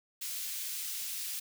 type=high-pass noise; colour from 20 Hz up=white; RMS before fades=-38 dBFS; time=0.21-1.4 s; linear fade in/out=10 ms; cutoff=2700 Hz; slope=12 dB/octave; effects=none